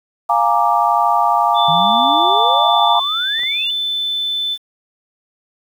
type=chord; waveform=sine; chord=Bb dominant seventh; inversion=second; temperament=equal; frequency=698.5 / 830.6 / 932.3 / 1174.7 Hz; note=F5 / Ab5 / Bb5 / D6; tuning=0 / 0 / 0 / 0 cents; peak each=-17 dBFS; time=0.29-3 s; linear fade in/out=10 ms
type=tone; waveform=sine; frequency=3520 Hz; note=A7; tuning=in tune; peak=-17 dBFS; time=1.54-4.58 s; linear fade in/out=50 ms
type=exponential sweep; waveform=sine; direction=up; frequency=152.6 to 2992 Hz; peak=-22 dBFS; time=1.68-3.71 s; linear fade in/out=5 ms
type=clicks; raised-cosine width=0.5 ms; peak=-22 / -21 dBFS; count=2; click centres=3.393 / 3.434 s
effects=7-bit